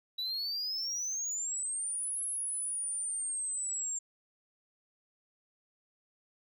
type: exponential two-way sweep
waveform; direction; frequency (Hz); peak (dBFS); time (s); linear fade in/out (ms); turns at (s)
sine; up then down; 3903 to 10830 to 7360; -30; 0.18-3.99; 10; 2.22
effects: tanh soft clip ceiling -32 dBFS + 12-bit